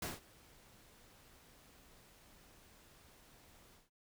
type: noise with ADSR envelope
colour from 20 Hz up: pink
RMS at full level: -39 dBFS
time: 0.02-3.9 s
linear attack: 5 ms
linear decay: 170 ms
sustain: -24 dB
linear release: 160 ms
effects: none